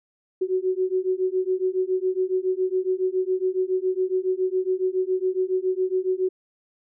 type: beating tone pair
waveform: sine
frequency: 368.8 / 376 Hz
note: F#4 / F#4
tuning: -6 / +28 cents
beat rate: 7.2 Hz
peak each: -24 dBFS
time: 0.41-6.29 s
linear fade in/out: 10 ms
effects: none